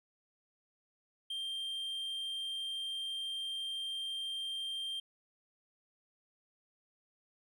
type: tone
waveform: triangle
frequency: 3173 Hz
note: G7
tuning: 20 cents sharp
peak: -35 dBFS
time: 1.3-5 s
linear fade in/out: 5 ms
effects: none